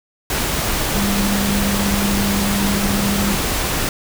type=tone in noise; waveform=sine; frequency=200.5 Hz; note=G3; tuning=39 cents sharp; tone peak=-18 dBFS; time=0.95-3.35 s; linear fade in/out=2 ms; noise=pink; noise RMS=-20 dBFS; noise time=0.3-3.89 s; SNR=-1 dB; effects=none

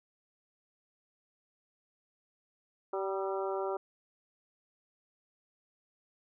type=harmonic tone with a mistuned harmonic; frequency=193.1 Hz; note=G3; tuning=26 cents flat; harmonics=2 / 3 / 4 / 5 / 6 / 7; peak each=-34 / -38 / -40 / -42 / -44 / -45 dBFS; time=2.93-3.77 s; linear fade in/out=5 ms; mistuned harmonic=6; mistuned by=+58 cents; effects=none

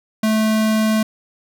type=tone; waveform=square; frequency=217.9 Hz; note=A3; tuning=17 cents flat; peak=-15 dBFS; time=0.23-1.03 s; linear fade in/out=5 ms; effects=none

